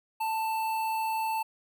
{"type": "tone with notch filter", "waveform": "square", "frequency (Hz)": 886, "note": "A5", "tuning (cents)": 12, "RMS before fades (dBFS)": -30, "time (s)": [0.2, 1.43], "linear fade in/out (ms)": 10, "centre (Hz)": 5900, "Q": 0.83, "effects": []}